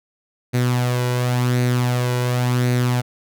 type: tone with flanger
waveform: sawtooth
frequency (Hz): 123.8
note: B2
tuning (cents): +5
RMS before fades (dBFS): -19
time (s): 0.53-3.02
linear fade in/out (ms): 20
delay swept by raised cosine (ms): 0.47 to 2.07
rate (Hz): 0.92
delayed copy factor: +0.5
effects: none